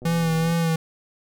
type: click train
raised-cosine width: 2 ms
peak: -28 dBFS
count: 63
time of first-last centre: 0.02-0.524 s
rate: 123 Hz
type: tone with vibrato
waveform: square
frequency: 164.81 Hz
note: E3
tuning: in tune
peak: -20 dBFS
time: 0.05-0.76 s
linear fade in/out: 5 ms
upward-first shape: sine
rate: 2.5 Hz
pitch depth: 33 cents each way
effects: none